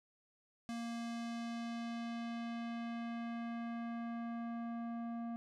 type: tone with low-pass filter sweep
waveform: square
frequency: 233.1 Hz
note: A#3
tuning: in tune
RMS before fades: -42 dBFS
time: 0.69-5.36 s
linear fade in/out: 0 ms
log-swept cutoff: 8000 to 920 Hz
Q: 0.9
effects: none